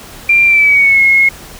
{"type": "tone with pitch glide", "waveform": "sine", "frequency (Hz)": [2376, 2166], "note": ["D7", "C#7"], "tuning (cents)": [20, -41], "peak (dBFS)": -5, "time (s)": [0.29, 1.29], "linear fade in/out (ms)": 5, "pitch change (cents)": -161, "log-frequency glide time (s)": [0.45, 1.01], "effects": ["pink hiss -33 dBFS RMS until 1.59 s"]}